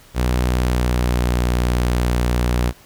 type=tone with pitch glide; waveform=sawtooth; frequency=61.7 to 60.57 Hz; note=B1 to B1; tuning=-1 to -33 cents; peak=-12 dBFS; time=0.14-2.73 s; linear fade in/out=50 ms; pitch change=-32 cents; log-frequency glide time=0.55-1.32 s; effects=pink hiss -48 dBFS RMS until 2.85 s